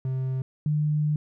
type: tone pair in turn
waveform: triangle / sine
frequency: 130.81 / 150.6 Hz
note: C3 / D3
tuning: 0 / +44 cents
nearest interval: major second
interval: 244 cents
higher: second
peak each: -23 / -21 dBFS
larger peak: second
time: 0.05-0.42 / 0.66-1.16 s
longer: second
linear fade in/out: 2 ms
effects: none